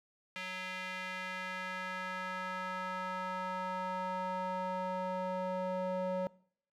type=tone with band-pass filter sweep; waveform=square; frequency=185 Hz; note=F#3; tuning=in tune; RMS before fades=-38 dBFS; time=0.36-6.27 s; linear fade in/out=0 ms; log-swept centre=2400 to 580 Hz; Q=1.9; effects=noise-tail reverb RT60 0.6 s tail -22 dB re dry